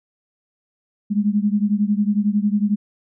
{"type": "beating tone pair", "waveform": "sine", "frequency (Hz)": [203, 214], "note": ["G#3", "A3"], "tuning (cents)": [-39, -48], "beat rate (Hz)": 11, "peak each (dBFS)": [-18, -20], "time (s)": [1.1, 2.76], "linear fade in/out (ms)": 20, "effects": []}